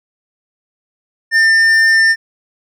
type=tone with hard clipping; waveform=sine; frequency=1799 Hz; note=A6; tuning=38 cents sharp; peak=-9 dBFS; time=1.31-2.16 s; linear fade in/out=50 ms; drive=7 dB; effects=none